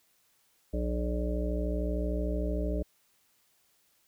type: harmonic tone with a mistuned harmonic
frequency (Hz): 60.5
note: B1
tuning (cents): -35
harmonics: 1 / 3 / 5 / 7 / 9 / 10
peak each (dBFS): -30 / -37 / -37 / -39 / -42 / -38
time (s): 0.73-2.83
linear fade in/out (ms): 10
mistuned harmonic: 10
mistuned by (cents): -21
effects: white hiss -69 dBFS RMS until 4.07 s